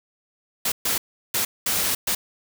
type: noise bursts at uneven times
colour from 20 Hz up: white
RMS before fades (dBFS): -23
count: 5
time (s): 0.65-0.72 / 0.85-0.98 / 1.34-1.45 / 1.66-1.95 / 2.07-2.15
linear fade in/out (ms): 5
effects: none